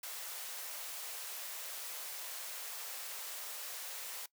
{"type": "high-pass noise", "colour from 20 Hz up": "white", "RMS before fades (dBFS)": -44, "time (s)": [0.03, 4.26], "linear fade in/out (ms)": 5, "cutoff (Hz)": 450, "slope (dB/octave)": 48, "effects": ["noise-tail reverb RT60 0.1 s tail -20 dB re dry"]}